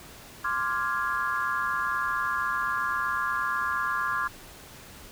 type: chord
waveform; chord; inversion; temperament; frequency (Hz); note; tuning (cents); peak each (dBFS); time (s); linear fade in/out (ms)
sine; D half-diminished seventh; third; equal; 1046.5 / 1174.7 / 1396.9 / 1661.2; C6 / D6 / F6 / Ab6; 0 / 0 / 0 / 0; -31; 0.44-4.28; 10
effects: pink hiss -47 dBFS RMS until 5.11 s